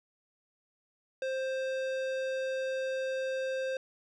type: tone with tanh clipping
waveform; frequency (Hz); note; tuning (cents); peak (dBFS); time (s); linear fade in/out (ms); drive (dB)
sine; 526; C5; +9; -33; 1.22-3.77; 2; 17
effects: none